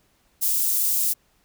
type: high-pass noise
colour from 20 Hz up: white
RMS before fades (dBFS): -22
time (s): 0.41-1.14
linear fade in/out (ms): 20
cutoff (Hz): 8600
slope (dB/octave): 12
effects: pink hiss -64 dBFS RMS until 1.44 s